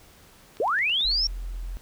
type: click train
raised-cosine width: 0.2 ms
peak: -28 dBFS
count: 6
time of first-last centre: 0.57-1.115 s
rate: 9.17 Hz
type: linear sweep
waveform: sine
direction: up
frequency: 375.2 to 5588 Hz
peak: -21 dBFS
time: 0.6-1.27 s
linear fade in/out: 2 ms
type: tone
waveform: sine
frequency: 42.83 Hz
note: F1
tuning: 33 cents flat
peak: -30 dBFS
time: 1.05-1.77 s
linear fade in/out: 0 ms
effects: pink hiss -53 dBFS RMS until 1.81 s